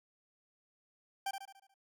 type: tone with echo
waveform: 40% pulse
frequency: 784 Hz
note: G5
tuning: in tune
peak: -33 dBFS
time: 1.26-1.31 s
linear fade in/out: 5 ms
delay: 72 ms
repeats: 6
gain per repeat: -6 dB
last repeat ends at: 1.742 s
effects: none